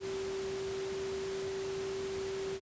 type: tone in noise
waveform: sine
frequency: 386.8 Hz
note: G4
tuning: 23 cents flat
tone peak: -35 dBFS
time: 0-2.6 s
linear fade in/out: 50 ms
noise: pink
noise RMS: -44 dBFS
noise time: 0-2.6 s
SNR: +6 dB
effects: high-pass 80 Hz 12 dB/octave + resampled to 16000 Hz